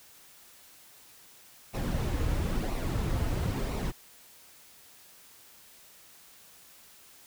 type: noise with flanger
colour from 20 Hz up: brown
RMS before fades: -30 dBFS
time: 1.73-3.92 s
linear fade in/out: 20 ms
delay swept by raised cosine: 0.6 to 5.2 ms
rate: 1 Hz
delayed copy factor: -0.5
effects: white hiss -55 dBFS RMS until 7.26 s